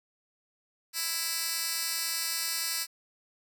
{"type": "tone with high-pass filter", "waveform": "10% pulse", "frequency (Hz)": 330.2, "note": "E4", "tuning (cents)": 3, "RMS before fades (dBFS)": -32, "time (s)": [0.93, 2.87], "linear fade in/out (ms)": 50, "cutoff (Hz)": 4300, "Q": 0.7, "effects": []}